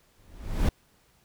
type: noise with exponential growth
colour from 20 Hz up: brown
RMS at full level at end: -19 dBFS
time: 0.18-0.69 s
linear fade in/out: 5 ms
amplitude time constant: 110 ms
effects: pink hiss -64 dBFS RMS until 1.24 s